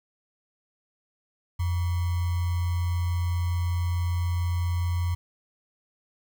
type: tone with sample-and-hold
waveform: sine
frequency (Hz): 87.31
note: F2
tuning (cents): 0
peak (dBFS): -23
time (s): 1.59-5.15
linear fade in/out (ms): 10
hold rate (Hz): 1050
effects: none